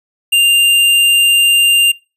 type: tone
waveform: square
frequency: 2794 Hz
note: F7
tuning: in tune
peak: -8 dBFS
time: 0.32-1.92 s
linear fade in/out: 10 ms
effects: noise-tail reverb RT60 0.3 s tail -24 dB re dry + resampled to 32000 Hz